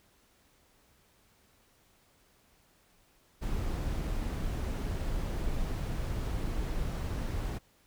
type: noise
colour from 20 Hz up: brown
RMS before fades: -33 dBFS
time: 3.41-7.59 s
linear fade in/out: 20 ms
effects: pink hiss -66 dBFS RMS until 7.86 s